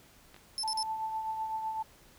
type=clicks; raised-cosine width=0.3 ms; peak=-35 dBFS; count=2; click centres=0.344 / 0.364 s
type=tone bursts; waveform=35% pulse; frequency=5274 Hz; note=E8; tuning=in tune; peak=-29 dBFS; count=3; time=0.58-0.828 s; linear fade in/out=0 ms; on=54 ms; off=43 ms
type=tone with tremolo; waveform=sine; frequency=880 Hz; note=A5; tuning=in tune; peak=-30 dBFS; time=0.63-1.83 s; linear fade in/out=10 ms; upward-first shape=triangle; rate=7.9 Hz; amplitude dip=50%
effects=pink hiss -59 dBFS RMS until 2.18 s